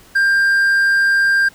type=tone with hard clipping; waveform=triangle; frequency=1593 Hz; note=G6; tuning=27 cents sharp; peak=-12 dBFS; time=0.15-1.49 s; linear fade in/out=10 ms; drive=6 dB; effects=pink hiss -46 dBFS RMS until 1.54 s